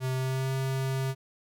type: tone with pitch glide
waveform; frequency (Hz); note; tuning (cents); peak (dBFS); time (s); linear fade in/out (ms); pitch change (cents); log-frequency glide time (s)
square; 130 to 133.19; C3 to C3; -11 to +31; -28; 0-1.15; 50; +42; 0.14-0.53
effects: none

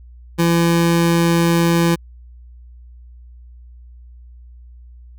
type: tone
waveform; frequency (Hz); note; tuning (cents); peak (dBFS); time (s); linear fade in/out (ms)
25% pulse; 168.8; E3; +41; -9; 0.38-1.96; 20
effects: added 60 Hz sine -38 dBFS peak until 5.18 s

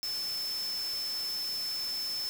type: tone in noise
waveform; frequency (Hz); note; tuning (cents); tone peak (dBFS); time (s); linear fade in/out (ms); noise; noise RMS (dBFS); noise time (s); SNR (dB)
sine; 5274; E8; 0; -32; 0.03-2.29; 0; white; -43; 0.03-2.29; +8
effects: none

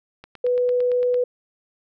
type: click train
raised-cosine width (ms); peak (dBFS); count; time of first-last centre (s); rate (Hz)
0.3; -24; 9; 0.24-1.143; 8.86
type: tone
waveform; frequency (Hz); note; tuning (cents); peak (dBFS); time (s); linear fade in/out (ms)
sine; 493.9; B4; 0; -17; 0.44-1.24; 5
effects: none

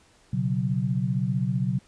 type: chord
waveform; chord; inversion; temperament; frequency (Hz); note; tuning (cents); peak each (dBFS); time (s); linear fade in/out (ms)
sine; B suspended second; none; just; 123.47 / 138.9 / 185.21; B2 / C#3 / F#3; 0 / +4 / +2; -27; 0.33-1.79; 5
effects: pink hiss -59 dBFS RMS until 1.87 s + resampled to 22050 Hz

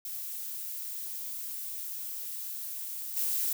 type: noise with level steps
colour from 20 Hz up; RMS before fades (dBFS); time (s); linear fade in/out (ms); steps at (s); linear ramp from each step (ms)
violet; -38 / -30; 0.05-3.53; 2; 3.16; 10
effects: none

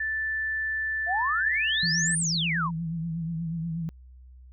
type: tone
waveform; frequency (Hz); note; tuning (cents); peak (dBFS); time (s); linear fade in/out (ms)
sine; 1760; A6; 0; -26; 0-2.15; 5
type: exponential two-way sweep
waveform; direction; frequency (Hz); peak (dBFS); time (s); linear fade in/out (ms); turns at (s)
sine; up then down; 659.3 to 9397 to 900; -25; 1.06-2.71; 50; 2.18
type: tone with vibrato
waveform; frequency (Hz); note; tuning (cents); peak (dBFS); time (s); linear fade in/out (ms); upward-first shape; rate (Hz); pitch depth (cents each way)
sine; 165.3; E3; +5; -28; 1.83-3.89; 0; triangle; 8.3; 68
effects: added 63 Hz sine -46 dBFS peak until 4.52 s

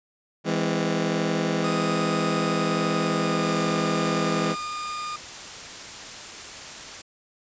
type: chord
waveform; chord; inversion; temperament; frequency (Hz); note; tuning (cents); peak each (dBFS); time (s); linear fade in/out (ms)
20% pulse; E augmented; none; just; 164.81 / 206 / 257.5; E3 / G#3 / B#3; 0 / -14 / -28; -21 / -22 / -25; 0.44-4.56; 50
type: tone with pitch glide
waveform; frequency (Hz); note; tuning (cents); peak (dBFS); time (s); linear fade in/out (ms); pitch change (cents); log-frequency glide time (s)
40% pulse; 1244.5 to 1217.5; D#6 to D#6; 0 to -38; -29; 1.64-5.16; 2; -38; 2.96-3.59
type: noise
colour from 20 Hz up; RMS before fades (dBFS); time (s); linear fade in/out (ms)
white; -38; 3.42-7.02; 10
effects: resampled to 16000 Hz

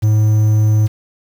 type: tone with quantisation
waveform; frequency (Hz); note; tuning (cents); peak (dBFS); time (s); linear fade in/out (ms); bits
triangle; 107.5; A2; -40; -7; 0.02-0.88; 20; 6
effects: none

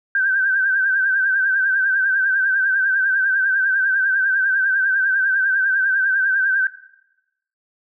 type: tone with vibrato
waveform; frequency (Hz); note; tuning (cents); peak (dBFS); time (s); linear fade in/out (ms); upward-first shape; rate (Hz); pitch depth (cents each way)
sine; 1561; G6; -8; -15; 0.15-6.67; 2; sine; 10; 59
effects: noise-tail reverb RT60 0.9 s tail -17 dB re dry

